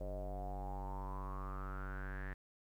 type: tone with low-pass filter sweep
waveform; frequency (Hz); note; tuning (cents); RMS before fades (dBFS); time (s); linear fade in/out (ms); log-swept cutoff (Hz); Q
square; 47.67; G1; -48; -43; 0-2.34; 10; 580 to 1800; 9
effects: 12-bit